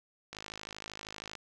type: click train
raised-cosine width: 0.2 ms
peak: -24 dBFS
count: 55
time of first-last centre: 0.33-1.353 s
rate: 52.8 Hz
effects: none